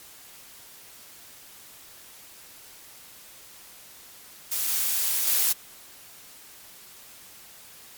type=noise with level steps; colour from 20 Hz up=blue; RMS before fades=-27 / -25 / -22 dBFS; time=4.51-5.53 s; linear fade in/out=10 ms; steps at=4.68 / 5.27 s; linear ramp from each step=2 ms; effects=white hiss -48 dBFS RMS until 7.97 s + MP3 96 kbps